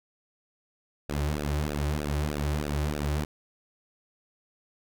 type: tone with flanger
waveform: sawtooth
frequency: 73.9 Hz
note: D2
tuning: 11 cents sharp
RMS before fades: -29 dBFS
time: 1.09-3.25 s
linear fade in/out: 5 ms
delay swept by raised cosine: 0.93 to 4.43 ms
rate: 3.2 Hz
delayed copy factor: -1
effects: none